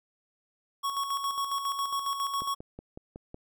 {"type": "tone with tremolo", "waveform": "square", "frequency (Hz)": 1108.7, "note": "C#6", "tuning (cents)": 0, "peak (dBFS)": -28, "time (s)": [0.83, 2.55], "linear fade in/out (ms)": 20, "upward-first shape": "square", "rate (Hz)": 7.3, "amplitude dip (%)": 50}
{"type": "click train", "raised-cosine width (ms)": 2, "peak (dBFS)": -28, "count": 6, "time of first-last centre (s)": [2.42, 3.344], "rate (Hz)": 5.41}
{"effects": []}